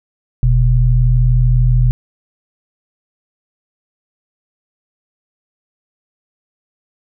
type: tone pair together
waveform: sine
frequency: 43.65 / 123.47 Hz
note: F1 / B2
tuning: 0 / 0 cents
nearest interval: octave + tritone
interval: 1800 cents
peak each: -11 dBFS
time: 0.43-1.91 s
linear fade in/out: 0 ms
effects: none